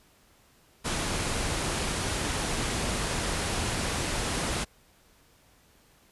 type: low-pass noise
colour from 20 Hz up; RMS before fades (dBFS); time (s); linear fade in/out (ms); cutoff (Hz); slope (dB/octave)
pink; -30; 0.84-4.65; 20; 11000; 96
effects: pink hiss -61 dBFS RMS until 6.11 s + resampled to 32000 Hz